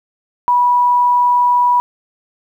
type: tone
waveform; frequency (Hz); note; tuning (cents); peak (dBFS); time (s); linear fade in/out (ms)
sine; 977; B5; -19; -9; 0.48-1.8; 0
effects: 8-bit